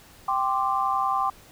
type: chord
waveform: sine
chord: G suspended fourth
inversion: none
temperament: just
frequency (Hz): 784 / 1045.3 / 1176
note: G5 / C6 / D6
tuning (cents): 0 / -2 / +2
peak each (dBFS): -26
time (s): 0.28-1.3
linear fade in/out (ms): 5
effects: pink hiss -51 dBFS RMS until 1.51 s